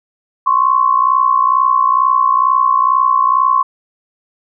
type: tone pair together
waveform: sine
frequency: 1046.5 / 1108.7 Hz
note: C6 / C#6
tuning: 0 / 0 cents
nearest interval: minor second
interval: 100 cents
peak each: -12 dBFS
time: 0.46-3.63 s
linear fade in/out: 10 ms
effects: none